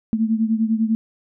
sine beating tone pair, 220 / 230 Hz, A3 / A#3, 0 / -23 cents, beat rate 10 Hz, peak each -18 / -22 dBFS, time 0.13-0.95 s, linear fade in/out 0 ms, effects none

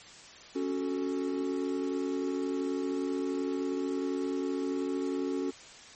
triangle chord, F# minor, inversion second, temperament equal, 277.2 / 370 / 440 Hz, C#4 / F#4 / A4, 0 / 0 / 0 cents, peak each -30 / -32 / -35 dBFS, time 0.55-5.51 s, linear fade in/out 10 ms, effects white hiss -50 dBFS RMS until 5.95 s + MP3 32 kbps

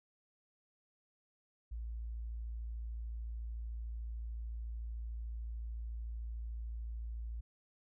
sine tone, 56.8 Hz, A#1, 44 cents flat, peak -39 dBFS, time 1.71-7.41 s, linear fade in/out 10 ms, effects none

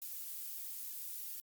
violet noise, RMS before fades -44 dBFS, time 0.02-1.4 s, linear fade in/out 0 ms, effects Opus 48 kbps

